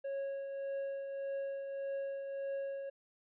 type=tone with tremolo; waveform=triangle; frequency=550 Hz; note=C#5; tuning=14 cents flat; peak=-33 dBFS; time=0.04-2.9 s; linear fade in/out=10 ms; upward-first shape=triangle; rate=1.7 Hz; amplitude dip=45%; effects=resampled to 8000 Hz